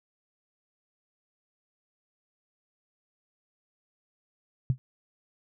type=tone with exponential decay; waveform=sine; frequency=128.1 Hz; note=C3; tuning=36 cents flat; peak=-17 dBFS; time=4.7-4.78 s; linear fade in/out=0 ms; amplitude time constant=17 ms; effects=none